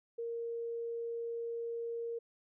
sine tone, 465.3 Hz, A#4, 3 cents flat, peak -36 dBFS, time 0.18-2.19 s, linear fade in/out 10 ms, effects none

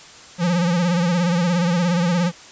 square tone with vibrato, 174.61 Hz, F3, in tune, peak -17 dBFS, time 0.38-2.32 s, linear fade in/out 50 ms, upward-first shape sine, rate 17 Hz, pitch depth 78 cents each way, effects white hiss -42 dBFS RMS until 2.51 s + resampled to 16000 Hz

